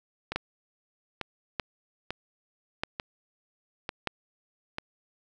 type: two click trains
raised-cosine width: 0.3 ms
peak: -16 / -12 dBFS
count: 6 / 4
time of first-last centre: 0.32-4.784 / 0.36-4.073 s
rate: 1.12 / 0.808 Hz
effects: none